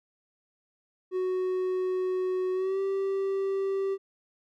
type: tone with pitch glide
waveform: triangle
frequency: 370 to 389.3 Hz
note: F#4 to G4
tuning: 0 to -12 cents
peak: -24 dBFS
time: 1.11-3.98 s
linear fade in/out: 50 ms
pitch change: +88 cents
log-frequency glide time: 2.53-2.8 s
effects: none